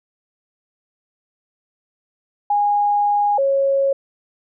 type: tone pair in turn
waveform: sine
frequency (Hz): 822 / 548.6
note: G#5 / C#5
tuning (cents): -18 / -18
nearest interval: perfect fifth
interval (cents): 700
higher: first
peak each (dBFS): -14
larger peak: neither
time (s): 2.5-3.38 / 3.38-3.93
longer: first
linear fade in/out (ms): 5
effects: none